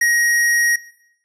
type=tone; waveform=square; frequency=1887 Hz; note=A#6; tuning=21 cents sharp; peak=-14 dBFS; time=0.01-0.76 s; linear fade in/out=5 ms; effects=noise-tail reverb RT60 0.7 s tail -18 dB re dry + resampled to 32000 Hz